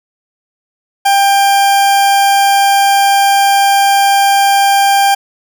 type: tone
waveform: 40% pulse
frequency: 794 Hz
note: G5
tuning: 22 cents sharp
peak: -6 dBFS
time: 1.05-5.15 s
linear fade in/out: 10 ms
effects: none